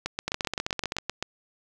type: two click trains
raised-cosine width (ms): 0.2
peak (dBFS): -11 / -11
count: 10 / 12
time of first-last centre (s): 0.06-1.226 / 0.28-0.985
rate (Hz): 7.72 / 15.6
effects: none